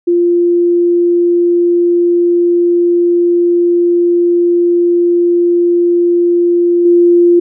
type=tone with level steps; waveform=sine; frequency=347.5 Hz; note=F4; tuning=9 cents flat; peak=-7 / -4 dBFS; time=0.07-7.4 s; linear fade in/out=10 ms; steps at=6.85 s; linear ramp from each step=5 ms; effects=none